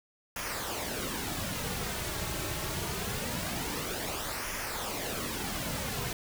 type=noise with flanger; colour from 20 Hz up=pink; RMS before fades=-35 dBFS; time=0.36-6.13 s; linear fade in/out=2 ms; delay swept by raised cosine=0.24 to 4.14 ms; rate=0.24 Hz; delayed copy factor=-0.55; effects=none